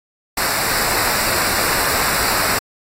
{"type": "noise with comb filter", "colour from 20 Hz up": "pink", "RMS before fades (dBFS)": -19, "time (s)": [0.37, 2.59], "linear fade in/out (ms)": 5, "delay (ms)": 0.31, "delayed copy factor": -0.75, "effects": ["AAC 48 kbps"]}